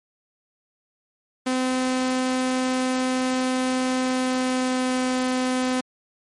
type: tone with pitch glide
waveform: sawtooth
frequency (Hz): 256.7 to 255.2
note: C4 to C4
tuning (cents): -33 to -43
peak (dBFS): -17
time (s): 1.46-5.81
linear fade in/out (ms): 10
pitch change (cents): -10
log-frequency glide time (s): 3.99-4.99
effects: MP3 48 kbps